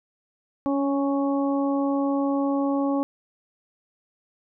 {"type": "harmonic tone with a mistuned harmonic", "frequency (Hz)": 277.2, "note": "C#4", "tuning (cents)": 0, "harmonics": [1, 2, 3, 4], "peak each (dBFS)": [-22, -28, -32, -34], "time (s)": [0.66, 3.03], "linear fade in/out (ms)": 0, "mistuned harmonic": 1, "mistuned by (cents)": 15, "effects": []}